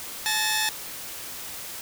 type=tone pair together; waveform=10% pulse; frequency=862.8 / 1827 Hz; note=A5 / A#6; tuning=-34 / -35 cents; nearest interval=octave + minor second; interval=1299 cents; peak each=-17 dBFS; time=0.26-0.69 s; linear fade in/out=0 ms; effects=white hiss -37 dBFS RMS until 1.81 s